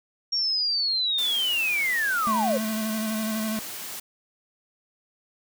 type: linear sweep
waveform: sine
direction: down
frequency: 5588 to 485.1 Hz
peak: -22 dBFS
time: 0.32-2.58 s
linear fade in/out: 10 ms
type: high-pass noise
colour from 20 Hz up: white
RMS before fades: -36 dBFS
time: 1.18-4 s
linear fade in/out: 5 ms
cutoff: 140 Hz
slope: 12 dB/octave
type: tone with vibrato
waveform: square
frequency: 218.2 Hz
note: A3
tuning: 14 cents flat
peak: -27 dBFS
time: 2.27-3.59 s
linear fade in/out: 0 ms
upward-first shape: square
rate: 12 Hz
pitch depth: 23 cents each way
effects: none